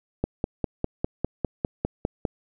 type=click train; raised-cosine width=2 ms; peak=-10 dBFS; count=11; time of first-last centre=0.24-2.252 s; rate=4.97 Hz; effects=none